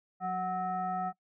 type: tone with frequency modulation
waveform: sine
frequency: 740 Hz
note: F#5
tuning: in tune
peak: -30 dBFS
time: 0.2-1.13 s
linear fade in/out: 50 ms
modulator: 558 Hz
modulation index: 0.82
effects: noise-tail reverb RT60 0.1 s tail -21 dB re dry